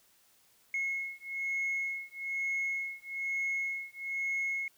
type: beating tone pair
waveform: sine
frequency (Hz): 2172 / 2173.1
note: C#7 / C#7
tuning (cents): -36 / -35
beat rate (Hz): 1.1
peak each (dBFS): -34 / -34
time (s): 0.74-4.68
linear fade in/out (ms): 2
effects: tanh soft clip ceiling -27 dBFS + white hiss -66 dBFS RMS until 4.77 s